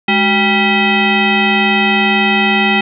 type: tone with frequency modulation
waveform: sine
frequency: 1381 Hz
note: F6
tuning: 20 cents flat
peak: -9 dBFS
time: 0.08-2.81 s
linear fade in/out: 5 ms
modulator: 586 Hz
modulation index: 2.8
effects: none